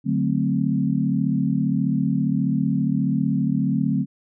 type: chord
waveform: sine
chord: D dominant seventh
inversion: none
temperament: equal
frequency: 146.83 / 185 / 220 / 261.6 Hz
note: D3 / F#3 / A3 / C4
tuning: 0 / 0 / 0 / 0 cents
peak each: -24 dBFS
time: 0.04-4.06 s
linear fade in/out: 50 ms
effects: none